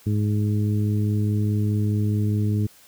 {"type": "harmonic tone", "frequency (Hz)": 104.8, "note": "G#2", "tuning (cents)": 16, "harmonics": [1, 2, 3, 4], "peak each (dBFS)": [-20, -26, -31, -36], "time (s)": [0.06, 2.67], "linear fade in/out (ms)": 10, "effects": ["white hiss -52 dBFS RMS until 2.87 s"]}